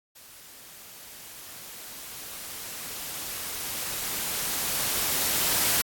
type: noise with level ramp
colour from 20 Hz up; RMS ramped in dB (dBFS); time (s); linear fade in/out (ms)
white; -49 to -23; 0.15-5.82; 10
effects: AAC 64 kbps